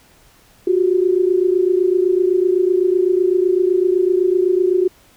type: tone pair together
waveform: sine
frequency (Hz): 358.4 / 386.3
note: F4 / G4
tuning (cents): +45 / -25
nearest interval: minor second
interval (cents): 130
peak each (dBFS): -14 / -17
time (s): 0.67-4.88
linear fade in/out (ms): 5
effects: pink hiss -51 dBFS RMS until 5.16 s